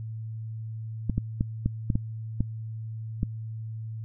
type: clicks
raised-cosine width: 5 ms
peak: -12 dBFS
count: 8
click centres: 1.097 / 1.18 / 1.409 / 1.66 / 1.902 / 1.955 / 2.406 / 3.231 s
effects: added 111 Hz sine -33 dBFS peak until 4.04 s